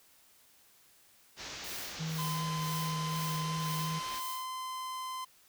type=low-pass noise; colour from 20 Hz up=white; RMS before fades=-44 dBFS; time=1.36-4.22 s; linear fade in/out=50 ms; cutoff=6500 Hz; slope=48 dB/octave
type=noise with tremolo; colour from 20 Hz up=blue; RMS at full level=-42 dBFS; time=1.64-4.5 s; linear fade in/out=2 ms; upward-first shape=sine; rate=2 Hz; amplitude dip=100%
type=tone with vibrato; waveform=triangle; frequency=159 Hz; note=D#3; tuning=38 cents sharp; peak=-32 dBFS; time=1.99-4 s; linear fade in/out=20 ms; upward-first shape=sine; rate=2.7 Hz; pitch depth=15 cents each way
type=tone with pitch glide; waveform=45% pulse; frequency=1025 to 1032.1 Hz; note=C6 to C6; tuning=-36 to -24 cents; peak=-37 dBFS; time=2.18-5.25 s; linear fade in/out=10 ms; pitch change=+12 cents; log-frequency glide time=2.62-4.21 s
effects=white hiss -63 dBFS RMS until 5.48 s